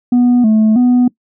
sine tone with pitch steps, 245 / 217.4 / 247.2 Hz, B3 / A3 / B3, -14 / -21 / +2 cents, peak -4 dBFS, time 0.12-1.08 s, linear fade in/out 5 ms, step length 320 ms, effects noise-tail reverb RT60 0.1 s tail -22 dB re dry + tanh soft clip ceiling -6 dBFS

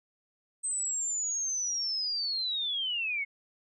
sine linear sweep, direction down, 8290 to 2155 Hz, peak -29 dBFS, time 0.63-3.25 s, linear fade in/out 20 ms, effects none

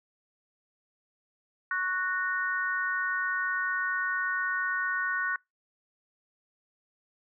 sine chord, F# major, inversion second, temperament equal with one note detuned, 1108.7 / 1480 / 1844.3 Hz, C#6 / F#6 / A#6, 0 / 0 / -19 cents, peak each -34 / -29 / -33 dBFS, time 1.71-5.36 s, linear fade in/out 2 ms, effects noise-tail reverb RT60 0.2 s tail -26 dB re dry

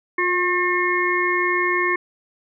harmonic tone with a mistuned harmonic, 359.4 Hz, F4, 50 cents sharp, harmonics 1 / 3 / 5 / 6, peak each -23 / -23 / -23 / -23 dBFS, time 0.18-1.96 s, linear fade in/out 5 ms, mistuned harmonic 1, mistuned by -18 cents, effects none

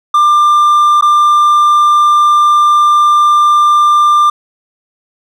triangle tone with dropouts, 1192 Hz, D6, 25 cents sharp, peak -3 dBFS, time 0.14-4.3 s, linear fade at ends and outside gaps 5 ms, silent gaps 1.011-1.023 s, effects none

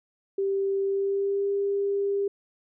sine tone with pitch glide, 392 to 399.5 Hz, G4 to G4, 0 to +33 cents, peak -23 dBFS, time 0.38-2.28 s, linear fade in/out 5 ms, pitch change +33 cents, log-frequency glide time 0.83-1.49 s, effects none

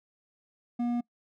sine tone with hard clipping, 240 Hz, B3, 49 cents flat, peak -28 dBFS, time 0.79-1.01 s, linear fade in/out 10 ms, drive 6 dB, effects noise-tail reverb RT60 0.1 s tail -23 dB re dry

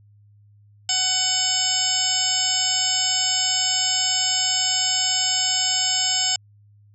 harmonic tone with a mistuned harmonic, 747 Hz, F#5, 16 cents sharp, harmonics 1 / 2 / 3 / 4 / 5 / 6 / 7 / 9 / 10, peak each -32 / -35 / -35 / -25 / -34 / -32 / -24 / -31 / -24 dBFS, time 0.89-6.36 s, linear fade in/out 2 ms, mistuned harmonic 5, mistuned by -54 cents, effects added 103 Hz sine -50 dBFS peak until 6.94 s

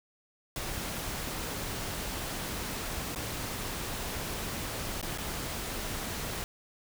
pink noise with dropouts, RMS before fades -36 dBFS, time 0.56-6.44 s, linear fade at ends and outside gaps 1 ms, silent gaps 3.149-3.159 / 5.014-5.027 / 5.176-5.183 s, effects none

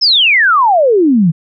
sine exponential sweep, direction down, 5390 to 152.6 Hz, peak -6 dBFS, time 0.01-1.32 s, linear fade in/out 20 ms, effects none

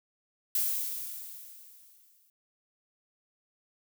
violet noise with exponential decay, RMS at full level -27 dBFS, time 0.55-2.3 s, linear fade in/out 2 ms, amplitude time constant 380 ms, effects none

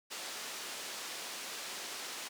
white band-pass noise, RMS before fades -43 dBFS, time 0.1-2.29 s, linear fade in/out 20 ms, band 290 to 6600 Hz, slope 12 dB/octave, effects none

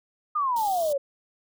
sine exponential sweep, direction down, 1244.5 to 539 Hz, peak -22 dBFS, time 0.35-0.98 s, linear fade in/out 10 ms
white band-stop noise, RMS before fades -39 dBFS, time 0.56-0.93 s, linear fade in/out 5 ms, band 1200 to 3000 Hz, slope 96 dB/octave
effects none

